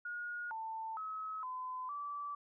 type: tone with pitch steps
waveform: sine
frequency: 1438 / 890 / 1283 / 1017 / 1158 Hz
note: F#6 / A5 / E6 / C6 / D6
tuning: -50 / +20 / -47 / -50 / -25 cents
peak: -39 dBFS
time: 0.05-2.35 s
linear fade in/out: 5 ms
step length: 460 ms
effects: none